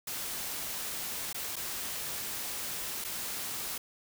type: noise with dropouts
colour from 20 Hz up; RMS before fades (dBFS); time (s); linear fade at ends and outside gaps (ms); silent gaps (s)
white; -37; 0.07-3.78; 5; 1.329-1.344 / 1.558-1.564 / 3.042-3.046
effects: none